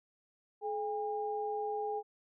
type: tone pair together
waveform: sine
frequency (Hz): 427.1 / 808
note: G#4 / G#5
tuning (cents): +48 / -48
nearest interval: major seventh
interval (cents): 1104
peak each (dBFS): -36 / -36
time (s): 0.61-2.03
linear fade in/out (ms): 50
effects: none